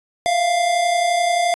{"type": "tone pair together", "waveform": "square", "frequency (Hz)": [668, 699.5], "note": ["E5", "F5"], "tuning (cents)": [23, 3], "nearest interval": "minor second", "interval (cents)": 80, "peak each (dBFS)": [-25, -17], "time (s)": [0.26, 1.54], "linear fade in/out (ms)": 0, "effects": ["resampled to 24000 Hz"]}